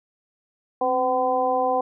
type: harmonic tone with a mistuned harmonic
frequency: 254.1 Hz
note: B3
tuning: 49 cents sharp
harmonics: 1 / 2 / 3 / 4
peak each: -32 / -23 / -22 / -27 dBFS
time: 0.81-1.81 s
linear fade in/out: 5 ms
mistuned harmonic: 1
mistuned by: +65 cents
effects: none